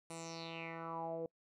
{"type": "tone with low-pass filter sweep", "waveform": "10% pulse", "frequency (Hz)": 165.1, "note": "E3", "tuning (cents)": 3, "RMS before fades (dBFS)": -44, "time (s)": [0.1, 1.26], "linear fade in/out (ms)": 2, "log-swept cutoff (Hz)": [9600, 470], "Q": 5.3, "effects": ["noise-tail reverb RT60 0.1 s tail -26 dB re dry"]}